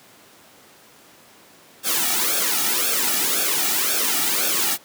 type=noise with flanger; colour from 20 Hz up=white; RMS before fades=-21 dBFS; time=1.83-4.78 s; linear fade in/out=50 ms; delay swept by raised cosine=0.99 to 1.96 ms; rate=1.9 Hz; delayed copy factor=-0.75; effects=pink hiss -49 dBFS RMS until 4.84 s + high-pass 200 Hz 12 dB/octave